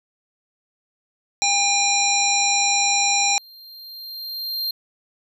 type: harmonic tone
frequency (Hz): 805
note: G5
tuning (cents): +46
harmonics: 1 / 3 / 5 / 7 / 9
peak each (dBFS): -23 / -23 / -23 / -23 / -23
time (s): 1.42-3.38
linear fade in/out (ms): 0
type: tone with exponential growth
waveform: square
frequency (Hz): 4186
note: C8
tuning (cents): 0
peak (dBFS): -22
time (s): 2.45-4.71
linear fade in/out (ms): 5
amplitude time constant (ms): 490
effects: none